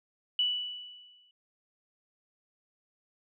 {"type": "tone with exponential decay", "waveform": "sine", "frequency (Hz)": 2960, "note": "F#7", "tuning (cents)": 0, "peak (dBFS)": -23, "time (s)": [0.39, 1.31], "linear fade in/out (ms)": 2, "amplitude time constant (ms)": 200, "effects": []}